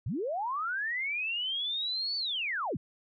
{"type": "linear two-way sweep", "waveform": "sine", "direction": "up then down", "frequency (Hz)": [82.7, 4545, 82.7], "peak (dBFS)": -30, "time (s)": [0.06, 2.77], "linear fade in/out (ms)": 5, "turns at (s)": 2.17, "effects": []}